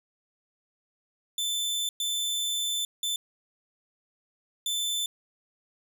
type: tone bursts at uneven times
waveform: sawtooth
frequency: 3530 Hz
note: A7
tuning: 5 cents sharp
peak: -24 dBFS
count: 4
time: 1.38-1.89 / 2-2.85 / 3.03-3.16 / 4.66-5.06 s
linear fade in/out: 2 ms
effects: none

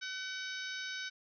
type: harmonic tone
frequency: 757 Hz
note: F#5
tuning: 39 cents sharp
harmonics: 2 / 3 / 4 / 5 / 6 / 7 / 8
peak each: -41 / -47 / -49 / -45 / -51 / -49 / -52 dBFS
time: 0.01-1.1 s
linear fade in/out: 20 ms
effects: none

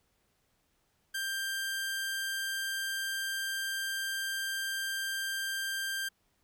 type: tone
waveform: sawtooth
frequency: 1583 Hz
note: G6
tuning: 17 cents sharp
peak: -29 dBFS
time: 1.14-6.09 s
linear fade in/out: 10 ms
effects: pink hiss -74 dBFS RMS until 6.43 s

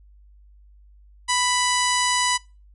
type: harmonic tone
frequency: 990 Hz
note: B5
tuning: 4 cents sharp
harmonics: 1 / 2 / 3 / 4 / 5 / 6 / 7 / 8 / 9 / 10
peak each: -23 / -26 / -28 / -29 / -30 / -31 / -31 / -32 / -33 / -33 dBFS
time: 1.28-2.38 s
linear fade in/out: 20 ms
effects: noise-tail reverb RT60 0.3 s tail -24 dB re dry + added 50 Hz sine -48 dBFS peak until 2.74 s

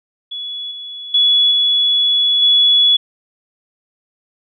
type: tone with level steps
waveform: sine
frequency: 3395 Hz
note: G#7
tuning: 37 cents sharp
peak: -23 / -27 / -9 / -11 / -8 dBFS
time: 0.31-2.97 s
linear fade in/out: 10 ms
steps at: 0.71 / 1.14 / 1.51 / 2.42 s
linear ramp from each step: 5 ms
effects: none

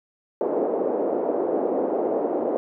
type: band-pass noise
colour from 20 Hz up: white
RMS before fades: -24 dBFS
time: 0.41-2.57 s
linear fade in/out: 0 ms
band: 310 to 580 Hz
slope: 24 dB/octave
effects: none

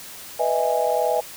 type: chord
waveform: sine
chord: E major seventh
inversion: second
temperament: just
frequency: 494.4 / 618.1 / 659.3 / 824.1 Hz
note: B4 / D#5 / E5 / G#5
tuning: +2 / -12 / 0 / -14 cents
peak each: -24 dBFS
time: 0.39-1.21 s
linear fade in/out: 10 ms
effects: white hiss -39 dBFS RMS until 1.36 s

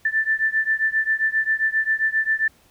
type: beating tone pair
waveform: sine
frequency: 1764 / 1771.5 Hz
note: A6 / A6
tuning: +4 / +11 cents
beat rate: 7.5 Hz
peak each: -21 / -22 dBFS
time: 0.05-2.48 s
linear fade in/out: 5 ms
effects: pink hiss -57 dBFS RMS until 2.7 s

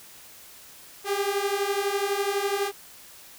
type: beating tone pair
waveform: sawtooth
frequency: 393.8 / 405.8 Hz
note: G4 / G#4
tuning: +8 / -40 cents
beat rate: 12 Hz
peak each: -24 / -23 dBFS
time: 1.04-2.72 s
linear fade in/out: 50 ms
effects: white hiss -48 dBFS RMS until 3.38 s

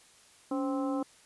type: harmonic tone with a mistuned harmonic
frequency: 261.6 Hz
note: C4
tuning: in tune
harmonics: 1 / 2 / 3 / 4 / 5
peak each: -30 / -36 / -40 / -42 / -44 dBFS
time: 0.51-1.03 s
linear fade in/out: 5 ms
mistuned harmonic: 1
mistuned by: +120 cents
effects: white hiss -59 dBFS RMS until 1.25 s + resampled to 24000 Hz

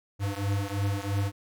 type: beating tone pair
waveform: square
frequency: 98.7 / 101.7 Hz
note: G2 / G#2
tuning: +12 / -36 cents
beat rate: 3 Hz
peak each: -30 / -31 dBFS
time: 0.19-1.32 s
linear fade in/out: 50 ms
effects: none

